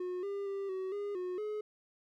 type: tone with pitch steps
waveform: triangle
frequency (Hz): 362 / 400 / 394.6 / 376.9 / 407.9 / 363.1 / 423.6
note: F#4 / G4 / G4 / F#4 / G#4 / F#4 / G#4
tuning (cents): -38 / +35 / +11 / +32 / -31 / -33 / +34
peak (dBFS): -33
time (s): 0-1.61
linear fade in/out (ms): 5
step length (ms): 230
effects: none